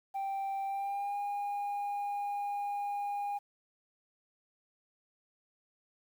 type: tone with pitch glide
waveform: sine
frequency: 784 to 813.1 Hz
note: G5 to G#5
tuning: 0 to -37 cents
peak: -30 dBFS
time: 0.14-3.39 s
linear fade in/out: 20 ms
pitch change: +63 cents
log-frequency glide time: 0.67-1.16 s
effects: tanh soft clip ceiling -32 dBFS + 10-bit